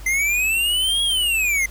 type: linear two-way sweep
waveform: square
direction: up then down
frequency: 2057 to 3322 to 2057 Hz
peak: -18 dBFS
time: 0.06-1.66 s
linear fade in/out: 5 ms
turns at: 1.03 s
effects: added 50 Hz sine -35 dBFS peak until 1.7 s + pink hiss -44 dBFS RMS until 1.7 s